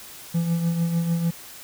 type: tone with tremolo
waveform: triangle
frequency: 168.3 Hz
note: E3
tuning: 36 cents sharp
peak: -16 dBFS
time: 0.34-1.31 s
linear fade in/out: 10 ms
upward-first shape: triangle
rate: 6.7 Hz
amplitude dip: 55%
effects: white hiss -42 dBFS RMS until 1.63 s